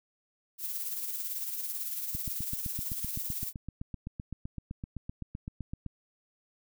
violet noise with tremolo, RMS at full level -34 dBFS, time 0.58-3.53 s, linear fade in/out 50 ms, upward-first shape sine, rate 18 Hz, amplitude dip 45%
click train, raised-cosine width 5 ms, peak -25 dBFS, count 30, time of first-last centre 2.15-5.863 s, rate 7.81 Hz
effects none

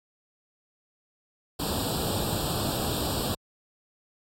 pink noise with comb filter, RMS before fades -29 dBFS, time 1.59-3.35 s, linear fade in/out 10 ms, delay 0.24 ms, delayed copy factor +1, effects high-pass 60 Hz 12 dB/octave + AAC 48 kbps

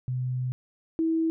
sine tone pair in turn, 126.8 / 324.7 Hz, B2 / E4, +46 / -26 cents, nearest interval octave + major third, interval 1628 cents, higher second, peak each -26 / -22 dBFS, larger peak second, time 0.08-0.52 / 0.99-1.3 s, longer first, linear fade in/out 0 ms, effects none

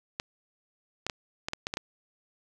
clicks, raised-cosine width 0.2 ms, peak -14 dBFS, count 8, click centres 0.199 / 1.066 / 1.098 / 1.485 / 1.534 / 1.669 / 1.739 / 1.771 s, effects none

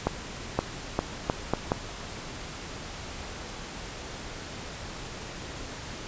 accelerating click train, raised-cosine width 1 ms, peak -9 dBFS, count 6, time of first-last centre 0.07-1.719 s, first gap 520 ms, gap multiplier 0.77, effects pink hiss -39 dBFS RMS until 6.07 s + resampled to 16000 Hz

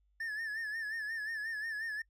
triangle tone with vibrato, 1760 Hz, A6, in tune, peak -34 dBFS, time 0.2-2.02 s, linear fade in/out 5 ms, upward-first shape sine, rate 5.6 Hz, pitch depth 80 cents each way, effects noise-tail reverb RT60 0.1 s tail -26 dB re dry + added 50 Hz sine -69 dBFS peak until 2.09 s

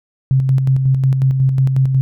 sine tone with tremolo, 132.9 Hz, C3, 27 cents sharp, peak -9 dBFS, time 0.31-2.01 s, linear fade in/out 0 ms, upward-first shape square, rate 5.5 Hz, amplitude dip 40%, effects none

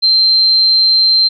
sine tone, 4135 Hz, C8, 21 cents flat, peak -7 dBFS, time 0.02-1.29 s, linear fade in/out 20 ms, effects none

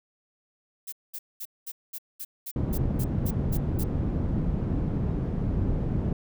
violet noise bursts, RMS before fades -36 dBFS, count 12, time 0.87-3.84 s, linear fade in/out 10 ms, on 55 ms, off 210 ms
white low-pass noise, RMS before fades -27 dBFS, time 2.56-6.13 s, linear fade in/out 2 ms, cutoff 170 Hz, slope 12 dB/octave
effects none

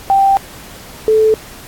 sine tone pair in turn, 784 / 436.5 Hz, G5 / A4, 0 / -14 cents, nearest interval minor seventh, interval 1014 cents, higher first, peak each -7 dBFS, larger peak neither, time 0.1-0.37 / 1.08-1.34 s, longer first, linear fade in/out 0 ms, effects pink hiss -35 dBFS RMS until 1.67 s + AAC 64 kbps

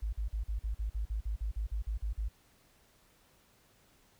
sine tone bursts, 53 Hz, G#1, 36 cents sharp, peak -31 dBFS, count 15, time 0.02-2.286 s, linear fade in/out 10 ms, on 110 ms, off 44 ms, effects pink hiss -66 dBFS RMS until 4.19 s

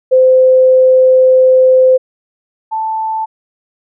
sine tone pair in turn, 516 / 881.2 Hz, C5 / A5, -24 / +2 cents, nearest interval major sixth, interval 926 cents, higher second, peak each -4 / -14 dBFS, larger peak first, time 0.11-1.98 / 2.71-3.26 s, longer first, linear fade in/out 20 ms, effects none

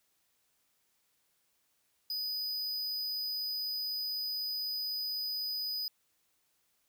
square tone, 4978 Hz, D#8, in tune, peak -34 dBFS, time 2.1-5.88 s, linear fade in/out 2 ms, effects white hiss -75 dBFS RMS until 6.88 s

